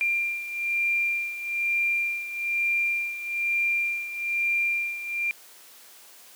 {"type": "beating tone pair", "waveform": "sine", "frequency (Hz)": [2384, 2385.1], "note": ["D7", "D7"], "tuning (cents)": [25, 26], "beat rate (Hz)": 1.1, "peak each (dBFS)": [-25, -30], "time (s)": [0.01, 5.31], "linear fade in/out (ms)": 0, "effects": ["white hiss -50 dBFS RMS until 6.35 s", "high-pass 300 Hz 12 dB/octave"]}